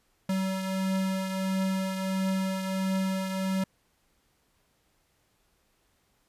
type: beating tone pair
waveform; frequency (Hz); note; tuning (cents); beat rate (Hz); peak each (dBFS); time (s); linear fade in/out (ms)
square; 190.1 / 191.6; F#3 / G3; +47 / -39; 1.5; -28 / -37; 0.29-3.64; 5
effects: pink hiss -70 dBFS RMS until 6.28 s + resampled to 32000 Hz